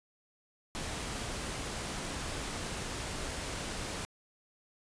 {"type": "noise", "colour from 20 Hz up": "pink", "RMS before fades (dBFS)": -38, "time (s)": [0.75, 4.05], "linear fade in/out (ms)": 0, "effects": ["resampled to 22050 Hz"]}